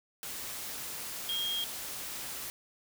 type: tone in noise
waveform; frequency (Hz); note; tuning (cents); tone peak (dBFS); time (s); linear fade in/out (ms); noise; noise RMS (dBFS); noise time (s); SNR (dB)
sine; 3242; G#7; -42; -31; 1.29-1.64; 0; white; -40; 0.23-2.5; +6
effects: none